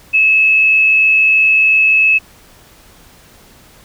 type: tone with amplitude modulation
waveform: sine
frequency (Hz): 2593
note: E7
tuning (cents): -29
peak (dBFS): -6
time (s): 0.13-2.19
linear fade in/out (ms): 20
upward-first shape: sine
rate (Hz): 143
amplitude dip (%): 25
effects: pink hiss -44 dBFS RMS until 3.84 s